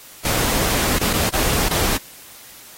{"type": "noise with dropouts", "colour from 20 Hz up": "pink", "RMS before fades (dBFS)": -20, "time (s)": [0.25, 1.97], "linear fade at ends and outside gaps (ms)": 2, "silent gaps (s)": [[0.986, 1.012], [1.13, 1.137], [1.294, 1.336], [1.686, 1.71]], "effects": ["white hiss -42 dBFS RMS until 2.77 s", "AAC 48 kbps"]}